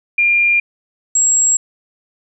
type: tone pair in turn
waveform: sine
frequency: 2400 / 7620 Hz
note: D7 / A#8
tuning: +37 / +37 cents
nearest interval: octave + minor sixth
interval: 2000 cents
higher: second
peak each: -10 dBFS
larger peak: neither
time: 0.18-0.6 / 1.15-1.57 s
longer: neither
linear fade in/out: 5 ms
effects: none